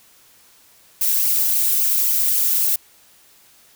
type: noise with flanger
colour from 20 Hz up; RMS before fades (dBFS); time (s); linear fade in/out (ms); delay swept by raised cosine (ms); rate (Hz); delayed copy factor
violet; -18; 1.01-2.76; 5; 0.53 to 2.83; 3.7; -0.7
effects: white hiss -52 dBFS RMS until 3.75 s

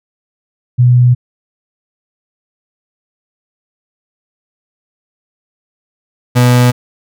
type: tone pair in turn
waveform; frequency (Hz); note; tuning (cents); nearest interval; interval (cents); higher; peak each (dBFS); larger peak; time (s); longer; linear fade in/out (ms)
sine / 35% pulse; 123.47 / 123.47; B2 / B2; 0 / 0; unison; 0; neither; -4; neither; 0.78-1.15 / 6.35-6.72; neither; 20
effects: none

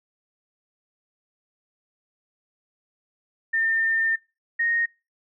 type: tone pair in turn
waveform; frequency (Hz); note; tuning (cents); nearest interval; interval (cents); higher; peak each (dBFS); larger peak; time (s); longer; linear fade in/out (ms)
sine; 1807 / 1859.9; A6 / A#6; +46 / -4; unison; 50; second; -20 / -20; neither; 3.53-4.16 / 4.59-4.86; first; 10
effects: noise-tail reverb RT60 0.3 s tail -25 dB re dry

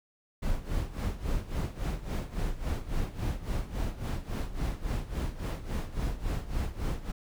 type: noise with tremolo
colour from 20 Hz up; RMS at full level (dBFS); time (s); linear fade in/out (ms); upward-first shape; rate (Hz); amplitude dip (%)
brown; -29; 0.42-7.12; 10; sine; 3.6; 80
effects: none

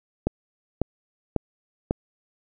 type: click train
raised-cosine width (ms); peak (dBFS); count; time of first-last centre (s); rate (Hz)
2; -8; 4; 0.27-1.909; 1.83
effects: none

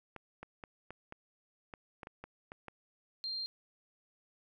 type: clicks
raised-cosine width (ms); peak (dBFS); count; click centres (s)
0.5; -30; 11; 0.163 / 0.43 / 0.638 / 0.906 / 1.124 / 1.738 / 2.032 / 2.071 / 2.24 / 2.519 / 2.683
type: tone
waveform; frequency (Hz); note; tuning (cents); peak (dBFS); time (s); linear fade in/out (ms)
sine; 4186; C8; 0; -36; 3.24-3.46; 0
effects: none

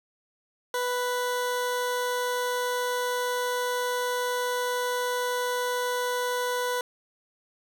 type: tone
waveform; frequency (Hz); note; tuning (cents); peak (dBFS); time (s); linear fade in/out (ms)
20% pulse; 493.9; B4; 0; -21; 0.74-6.81; 2
effects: 9-bit

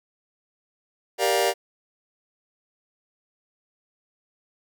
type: chord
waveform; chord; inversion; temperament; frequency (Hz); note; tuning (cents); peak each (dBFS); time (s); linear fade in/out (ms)
sawtooth; G minor seventh; none; just; 392 / 470.4 / 588 / 705.6; G4 / Bb4 / D5 / F5; 0 / +16 / +2 / +18; -21; 1.18-1.54; 50
effects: none

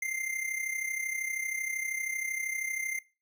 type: tone with amplitude modulation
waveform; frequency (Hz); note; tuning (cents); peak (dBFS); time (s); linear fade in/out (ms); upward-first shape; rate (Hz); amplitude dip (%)
square; 2093; C7; 0; -29; 0.02-2.99; 5; sine; 32.8; 65
effects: noise-tail reverb RT60 0.3 s tail -20 dB re dry

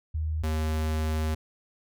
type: tone pair in turn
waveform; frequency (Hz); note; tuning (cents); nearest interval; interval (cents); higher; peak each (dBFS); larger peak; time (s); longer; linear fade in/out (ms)
sine / square; 78.2 / 78.2; D#2 / D#2; +9 / +9; unison; 0; neither; -26; neither; 0.14-0.43 / 0.43-1.35; second; 10
effects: none

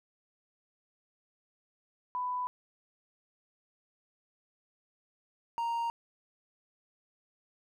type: tone pair in turn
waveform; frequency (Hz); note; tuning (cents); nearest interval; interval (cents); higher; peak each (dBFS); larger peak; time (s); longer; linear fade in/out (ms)
sine / triangle; 995 / 931.3; B5 / A#5; +13 / -2; minor second; 115; first; -31 / -28; second; 2.15-2.47 / 5.58-5.9; neither; 0
effects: none

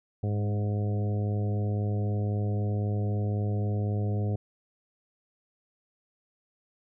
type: harmonic tone with a mistuned harmonic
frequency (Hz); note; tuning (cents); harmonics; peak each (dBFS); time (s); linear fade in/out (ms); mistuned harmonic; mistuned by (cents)
103.83; G#2; 0; 1 / 2 / 3 / 4 / 5 / 6 / 7; -26 / -35 / -41 / -39 / -42 / -46 / -45; 0.23-4.36; 5; 2; -16
effects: none

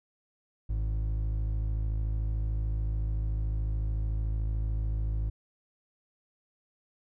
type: tone pair together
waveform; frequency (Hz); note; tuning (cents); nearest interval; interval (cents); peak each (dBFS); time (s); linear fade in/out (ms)
triangle; 53.45 / 107.1; A1 / A2; -49 / -46; octave; 1203; -26 / -33; 0.69-5.3; 10
effects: none

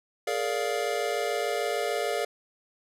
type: chord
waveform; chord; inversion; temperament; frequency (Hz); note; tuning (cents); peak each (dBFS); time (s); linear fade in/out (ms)
square; Bb dominant seventh; third; just; 419.5 / 466.2 / 582.7 / 699.2; Ab4 / Bb4 / D5 / F5; +17 / 0 / -14 / +2; -33; 0.27-2.25; 5
effects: low-pass 12000 Hz 12 dB/octave

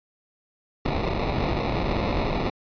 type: noise with sample-and-hold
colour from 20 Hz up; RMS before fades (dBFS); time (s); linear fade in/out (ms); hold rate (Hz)
pink; -25; 0.85-2.5; 5; 1575
effects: resampled to 11025 Hz

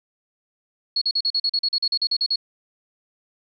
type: tone bursts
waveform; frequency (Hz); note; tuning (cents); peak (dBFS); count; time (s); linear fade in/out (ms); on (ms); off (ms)
sine; 4343; C#8; -36; -18; 15; 0.96-2.359; 5; 55; 41
effects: none

